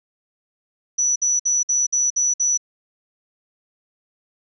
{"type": "tone bursts", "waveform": "sine", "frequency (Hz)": 5920, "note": "F#8", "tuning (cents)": 0, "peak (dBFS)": -16, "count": 7, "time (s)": [0.98, 2.576], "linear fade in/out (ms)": 10, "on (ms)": 180, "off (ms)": 56, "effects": []}